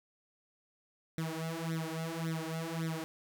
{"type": "tone with flanger", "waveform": "sawtooth", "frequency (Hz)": 162.6, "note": "E3", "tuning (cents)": -23, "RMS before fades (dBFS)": -37, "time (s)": [1.18, 3.04], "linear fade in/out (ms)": 0, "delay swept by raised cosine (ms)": [0.52, 4.72], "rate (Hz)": 1.8, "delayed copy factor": 1, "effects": []}